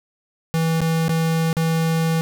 square tone with dropouts, 163 Hz, E3, 19 cents flat, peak -18 dBFS, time 0.54-2.21 s, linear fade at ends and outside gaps 0 ms, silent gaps 0.806-0.816 / 1.082-1.093 / 1.529-1.568 s, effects 8-bit

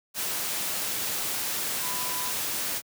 sine tone in noise, 997 Hz, B5, 16 cents sharp, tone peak -36 dBFS, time 1.8-2.33 s, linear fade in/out 50 ms, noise white, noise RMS -30 dBFS, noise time 0.14-2.82 s, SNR -9 dB, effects high-pass 100 Hz 12 dB/octave

